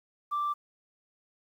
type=tone; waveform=sine; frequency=1174.7 Hz; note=D6; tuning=in tune; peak=-26 dBFS; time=0.31-0.54 s; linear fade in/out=20 ms; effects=tanh soft clip ceiling -24 dBFS + 10-bit